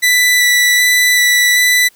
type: tone with vibrato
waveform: sawtooth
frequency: 1975.5 Hz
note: B6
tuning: in tune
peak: -5 dBFS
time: 0.02-1.89 s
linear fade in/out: 20 ms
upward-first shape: square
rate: 1.3 Hz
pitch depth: 8 cents each way
effects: white hiss -50 dBFS RMS until 1.95 s